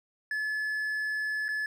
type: tone with dropouts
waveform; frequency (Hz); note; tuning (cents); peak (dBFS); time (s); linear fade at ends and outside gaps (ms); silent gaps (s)
triangle; 1720; A6; -40; -27; 0.31-1.66; 2; 1.483-1.488
effects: none